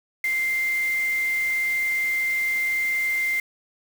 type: tone in noise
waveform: sine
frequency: 2093 Hz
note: C7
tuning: in tune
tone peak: -21 dBFS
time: 0.24-3.4 s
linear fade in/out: 2 ms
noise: white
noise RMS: -39 dBFS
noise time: 0.24-3.4 s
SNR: +15 dB
effects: none